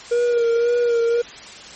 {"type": "tone with vibrato", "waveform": "triangle", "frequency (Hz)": 472.8, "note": "A#4", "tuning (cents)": 24, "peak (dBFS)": -13, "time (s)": [0.11, 1.22], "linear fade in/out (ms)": 10, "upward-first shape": "sine", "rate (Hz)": 1.9, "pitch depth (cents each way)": 34, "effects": ["white hiss -38 dBFS RMS until 1.75 s", "MP3 32 kbps"]}